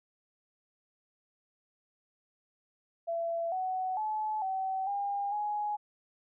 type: tone with pitch steps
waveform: sine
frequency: 672 / 747 / 860 / 763 / 805 / 835 Hz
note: E5 / F#5 / A5 / G5 / G5 / G#5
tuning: +33 / +16 / -40 / -47 / +46 / +9 cents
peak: -30 dBFS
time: 3.07-5.77 s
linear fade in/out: 20 ms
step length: 450 ms
effects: none

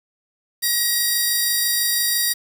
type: tone pair together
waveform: 10% pulse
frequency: 1900 / 4737 Hz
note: A#6 / D8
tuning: +33 / +14 cents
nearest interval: octave + major third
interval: 1581 cents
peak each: -13 dBFS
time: 0.62-2.34 s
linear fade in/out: 20 ms
effects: 7-bit

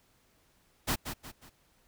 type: noise with echo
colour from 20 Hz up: pink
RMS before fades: -29 dBFS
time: 0.87-0.96 s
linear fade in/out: 20 ms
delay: 180 ms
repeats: 3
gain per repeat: -8 dB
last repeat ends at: 1.5 s
effects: pink hiss -68 dBFS RMS until 1.87 s

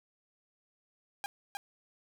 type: tone with echo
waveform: sawtooth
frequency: 806 Hz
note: G5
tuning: 48 cents sharp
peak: -31 dBFS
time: 1.24-1.26 s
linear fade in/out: 0 ms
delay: 310 ms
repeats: 1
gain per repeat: -2 dB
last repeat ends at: 1.57 s
effects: none

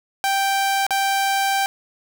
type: tone with dropouts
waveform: sawtooth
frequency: 784 Hz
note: G5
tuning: in tune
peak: -14 dBFS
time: 0.24-1.66 s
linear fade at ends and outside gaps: 0 ms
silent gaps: 0.866-0.907 s
effects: none

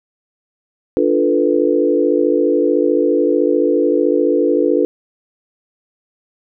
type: chord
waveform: sine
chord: B half-diminished seventh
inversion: first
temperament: equal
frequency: 293.7 / 349.2 / 440 / 493.9 Hz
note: D4 / F4 / A4 / B4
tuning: 0 / 0 / 0 / 0 cents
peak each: -17 dBFS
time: 0.97-4.85 s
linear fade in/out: 0 ms
effects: none

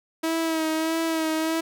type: tone with vibrato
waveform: sawtooth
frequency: 321.8 Hz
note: E4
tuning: 42 cents flat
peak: -19 dBFS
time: 0.23-1.61 s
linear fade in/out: 10 ms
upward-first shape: sine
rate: 1.6 Hz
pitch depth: 32 cents each way
effects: none

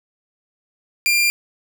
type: tone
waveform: sawtooth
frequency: 2390 Hz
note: D7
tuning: 30 cents sharp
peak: -11 dBFS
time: 1.06-1.3 s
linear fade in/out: 0 ms
effects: none

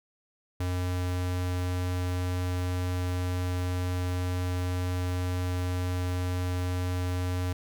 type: tone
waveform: square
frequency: 90.2 Hz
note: F#2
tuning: 44 cents flat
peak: -28 dBFS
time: 0.6-7.53 s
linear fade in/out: 5 ms
effects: none

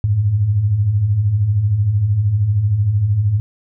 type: beating tone pair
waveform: sine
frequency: 92.5 / 105.5 Hz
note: F#2 / G#2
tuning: 0 / +28 cents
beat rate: 13 Hz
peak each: -22 / -13 dBFS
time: 0.04-3.4 s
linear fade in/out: 0 ms
effects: none

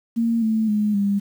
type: tone with pitch steps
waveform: sine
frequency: 230.6 / 220.2 / 210.2 / 200.7 Hz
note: A#3 / A3 / G#3 / G3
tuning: -19 / +2 / +21 / +41 cents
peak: -17 dBFS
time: 0.16-1.2 s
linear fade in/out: 20 ms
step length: 260 ms
effects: 8-bit

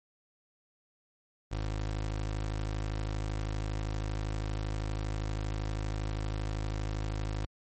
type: tone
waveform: 25% pulse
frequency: 52.6 Hz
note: G#1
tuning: 23 cents sharp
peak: -28 dBFS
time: 1.51-7.46 s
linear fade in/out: 10 ms
effects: MP3 32 kbps

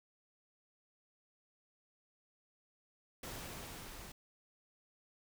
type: noise with level ramp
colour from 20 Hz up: pink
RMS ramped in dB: -45 to -51 dBFS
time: 3.23-4.12 s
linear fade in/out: 5 ms
effects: none

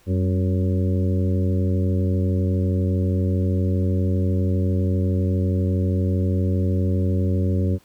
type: harmonic tone with a mistuned harmonic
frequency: 92.5 Hz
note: F#2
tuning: in tune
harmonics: 1 / 2 / 3 / 4 / 5 / 6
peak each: -19 / -25 / -29 / -31 / -33 / -35 dBFS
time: 0.06-7.79 s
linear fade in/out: 50 ms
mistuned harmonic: 2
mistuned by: +72 cents
effects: pink hiss -57 dBFS RMS until 7.84 s

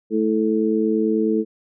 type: harmonic tone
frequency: 109.3 Hz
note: A2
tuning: 11 cents flat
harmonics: 2 / 3 / 4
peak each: -21 / -21 / -21 dBFS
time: 0.1-1.45 s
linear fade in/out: 50 ms
effects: none

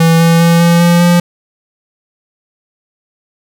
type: tone with pitch steps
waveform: square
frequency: 164.81 / 166.63 / 168.47 / 170.33 / 172.21 / 174.11 Hz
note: E3 / E3 / E3 / F3 / F3 / F3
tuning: 0 / +19 / +38 / -43 / -24 / -5 cents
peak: -6 dBFS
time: 0-1.2 s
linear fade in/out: 5 ms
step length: 200 ms
effects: none

